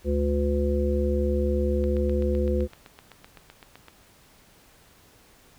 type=harmonic tone; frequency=72 Hz; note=D2; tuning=34 cents flat; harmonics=1 / 3 / 5 / 7; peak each=-24 / -29 / -28 / -28 dBFS; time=0.04-2.68 s; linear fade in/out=50 ms
type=click train; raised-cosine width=0.3 ms; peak=-28 dBFS; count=17; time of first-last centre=1.84-3.883 s; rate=7.83 Hz
effects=pink hiss -56 dBFS RMS until 5.58 s